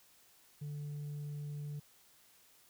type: tone with tanh clipping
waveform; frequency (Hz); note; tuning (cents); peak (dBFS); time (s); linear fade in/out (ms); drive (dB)
sine; 146.5; D3; -4; -40; 0.61-1.8; 10; 2
effects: white hiss -65 dBFS RMS until 2.69 s